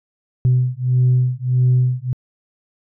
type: beating tone pair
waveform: sine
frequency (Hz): 125.4 / 127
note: B2 / B2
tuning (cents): +27 / +49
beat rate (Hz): 1.6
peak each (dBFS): -15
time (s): 0.45-2.13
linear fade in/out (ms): 0
effects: tanh soft clip ceiling -8 dBFS